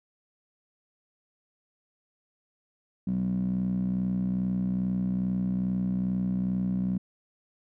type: tone with band-pass filter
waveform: 15% pulse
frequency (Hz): 62.4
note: B1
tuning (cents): +19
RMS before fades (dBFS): -28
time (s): 3.07-6.98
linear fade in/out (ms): 5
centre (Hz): 200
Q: 5.7
effects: none